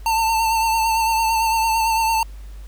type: tone with vibrato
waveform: square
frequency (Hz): 897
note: A5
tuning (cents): +33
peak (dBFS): -17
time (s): 0.06-2.23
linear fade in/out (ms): 2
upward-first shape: sine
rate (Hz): 8.9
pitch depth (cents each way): 33
effects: added 50 Hz sine -33 dBFS peak until 2.67 s + pink hiss -52 dBFS RMS until 2.67 s

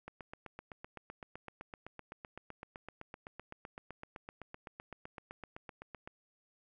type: click train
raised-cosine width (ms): 0.5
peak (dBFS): -30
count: 48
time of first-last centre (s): 0.08-6.075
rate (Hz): 7.84
effects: none

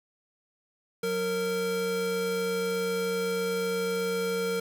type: tone pair together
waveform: square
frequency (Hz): 183.2 / 461.6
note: F#3 / A#4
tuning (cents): -17 / -17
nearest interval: octave + major third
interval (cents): 1600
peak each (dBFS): -36 / -28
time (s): 1.03-4.6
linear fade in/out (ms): 5
effects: 9-bit

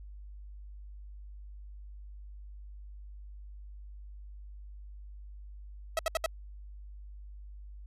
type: tone bursts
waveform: sawtooth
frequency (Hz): 648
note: E5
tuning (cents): -30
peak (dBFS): -23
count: 4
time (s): 5.97-6.261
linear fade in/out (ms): 2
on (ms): 21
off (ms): 69
effects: added 50 Hz sine -44 dBFS peak until 7.86 s + resampled to 32000 Hz

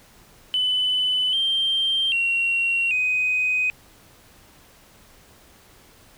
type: tone with pitch steps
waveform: sine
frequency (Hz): 3007 / 3160 / 2742 / 2505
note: F#7 / G7 / F7 / D#7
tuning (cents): +27 / +13 / -32 / +11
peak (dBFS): -18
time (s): 0.54-3.7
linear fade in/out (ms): 0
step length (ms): 790
effects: tanh soft clip ceiling -14 dBFS + pink hiss -52 dBFS RMS until 6.17 s

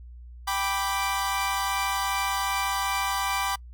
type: chord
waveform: sawtooth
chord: G major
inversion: none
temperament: equal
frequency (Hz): 784 / 987.8 / 1174.7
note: G5 / B5 / D6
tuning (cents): 0 / 0 / 0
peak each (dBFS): -26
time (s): 0.47-3.56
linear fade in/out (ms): 10
effects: noise-tail reverb RT60 0.1 s tail -26 dB re dry + added 60 Hz sine -41 dBFS peak until 3.73 s

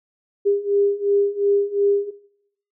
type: beating tone pair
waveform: sine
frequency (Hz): 401.5 / 404.3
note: G4 / G#4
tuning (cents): +41 / -46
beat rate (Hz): 2.8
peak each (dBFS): -21 / -18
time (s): 0.45-2.11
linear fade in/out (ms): 20
effects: noise-tail reverb RT60 0.8 s tail -20 dB re dry

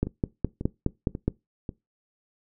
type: two click trains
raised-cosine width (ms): 3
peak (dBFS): -19 / -10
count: 4 / 7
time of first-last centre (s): 0.07-1.692 / 0.03-1.28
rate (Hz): 1.85 / 4.8
effects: noise-tail reverb RT60 0.2 s tail -21 dB re dry

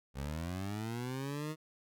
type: linear sweep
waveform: 20% pulse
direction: up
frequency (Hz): 64.9 to 158.2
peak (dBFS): -32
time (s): 0.14-1.56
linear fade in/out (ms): 50
effects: none

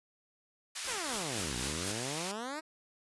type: band-pass noise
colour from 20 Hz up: white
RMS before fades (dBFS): -40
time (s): 0.75-2.32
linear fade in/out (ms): 10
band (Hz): 1200 to 9000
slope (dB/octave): 12
type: noise with tremolo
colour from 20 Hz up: white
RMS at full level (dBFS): -37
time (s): 0.84-1.92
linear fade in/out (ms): 5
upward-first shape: triangle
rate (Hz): 4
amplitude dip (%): 90
type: exponential two-way sweep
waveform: 10% pulse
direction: down then up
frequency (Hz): 560 to 58.27 to 324.1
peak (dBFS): -29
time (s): 0.87-2.61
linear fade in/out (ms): 20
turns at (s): 1.56
effects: resampled to 24000 Hz

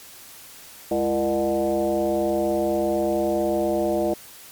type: tone with frequency modulation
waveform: sine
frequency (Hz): 470.7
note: A#4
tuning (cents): +17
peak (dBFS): -19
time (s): 0.91-4.14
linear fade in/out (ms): 5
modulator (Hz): 131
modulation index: 1.8
effects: white hiss -44 dBFS RMS until 4.51 s + MP3 96 kbps

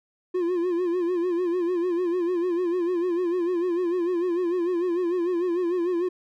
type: tone with vibrato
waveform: triangle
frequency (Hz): 351.8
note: F4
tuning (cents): +13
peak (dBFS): -20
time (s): 0.34-6.09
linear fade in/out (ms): 10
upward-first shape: sine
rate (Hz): 6.7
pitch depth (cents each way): 82
effects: none

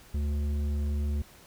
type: tone with tanh clipping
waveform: sine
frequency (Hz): 72.9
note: D2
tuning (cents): -12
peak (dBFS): -28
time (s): 0.14-1.22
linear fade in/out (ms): 5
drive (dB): 10
effects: pink hiss -54 dBFS RMS until 1.46 s

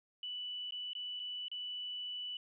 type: tone with dropouts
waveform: sine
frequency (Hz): 2969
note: F#7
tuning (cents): +5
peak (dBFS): -39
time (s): 0.23-2.37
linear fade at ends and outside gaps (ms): 2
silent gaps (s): 0.708-0.722 / 0.933-0.951 / 1.195-1.199 / 1.483-1.515
effects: none

